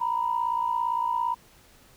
sine tone pair together, 932.3 / 989.9 Hz, A#5 / B5, 0 / +4 cents, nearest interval minor second, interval 104 cents, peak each -26 dBFS, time 0-1.35 s, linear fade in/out 20 ms, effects tanh soft clip ceiling -16 dBFS + pink hiss -56 dBFS RMS until 1.96 s

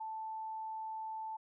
sine tone, 880 Hz, A5, in tune, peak -39 dBFS, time 0-1.37 s, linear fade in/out 10 ms, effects none

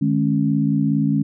sine tone cluster, 152.9 / 210.2 / 275 Hz, D#3 / G#3 / C#4, -30 / +21 / -14 cents, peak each -20 dBFS, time 0.01-1.23 s, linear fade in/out 10 ms, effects none

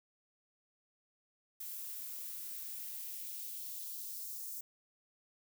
violet noise with high-pass filter sweep, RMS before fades -44 dBFS, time 1.6-4.61 s, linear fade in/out 5 ms, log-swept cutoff 700 to 6300 Hz, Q 1.3, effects none

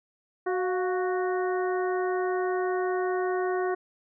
harmonic tone with a mistuned harmonic, 370 Hz, F#4, in tune, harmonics 1 / 2 / 3 / 4 / 5, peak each -26 / -32 / -36 / -38 / -40 dBFS, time 0.46-3.75 s, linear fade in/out 10 ms, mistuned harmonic 2, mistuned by -59 cents, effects none

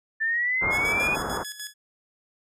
sine linear sweep, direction up, 1760 to 2489 Hz, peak -22 dBFS, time 0.2-1.16 s, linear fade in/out 20 ms
white low-pass noise, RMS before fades -30 dBFS, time 0.61-1.44 s, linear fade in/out 20 ms, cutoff 1500 Hz, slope 48 dB/octave
10% pulse tone with tremolo, 1693 Hz, G#6, 33 cents sharp, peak -24 dBFS, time 0.7-1.74 s, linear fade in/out 50 ms, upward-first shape square, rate 6.7 Hz, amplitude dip 65%
effects none

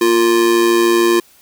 square tone with amplitude modulation, 349.2 Hz, F4, in tune, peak -8 dBFS, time 0.01-1.2 s, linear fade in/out 5 ms, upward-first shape sine, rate 113 Hz, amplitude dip 60%, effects white hiss -49 dBFS RMS until 1.41 s

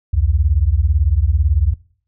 sine beating tone pair, 65.41 / 83.41 Hz, C2 / E2, 0 / +21 cents, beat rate 18 Hz, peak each -15 dBFS, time 0.13-1.74 s, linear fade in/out 10 ms, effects noise-tail reverb RT60 0.5 s tail -20 dB re dry

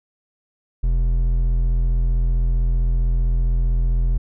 triangle tone with hard clipping, 42.26 Hz, E1, 44 cents sharp, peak -17 dBFS, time 0.83-4.18 s, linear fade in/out 10 ms, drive 10 dB, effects none

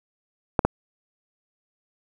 clicks, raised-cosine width 1 ms, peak -3 dBFS, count 2, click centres 0.592 / 0.65 s, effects 7-bit

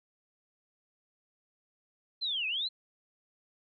sine linear two-way sweep, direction down then up, 4186 to 2473 to 4186 Hz, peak -30 dBFS, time 2.21-2.69 s, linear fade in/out 20 ms, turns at 2.47 s, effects none

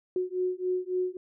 sine beating tone pair, 364.3 / 367.9 Hz, F#4 / F#4, -27 / -10 cents, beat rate 3.6 Hz, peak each -30 / -30 dBFS, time 0.16-1.17 s, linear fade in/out 2 ms, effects none

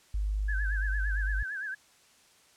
sine tone, 51.1 Hz, G#1, 27 cents flat, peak -27 dBFS, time 0.14-1.43 s, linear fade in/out 5 ms
sine tone with vibrato, 1618 Hz, G#6, 46 cents flat, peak -33 dBFS, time 0.48-1.75 s, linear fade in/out 10 ms, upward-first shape sine, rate 8.8 Hz, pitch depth 110 cents each way
effects white hiss -61 dBFS RMS until 2.56 s + low-pass 9000 Hz 12 dB/octave

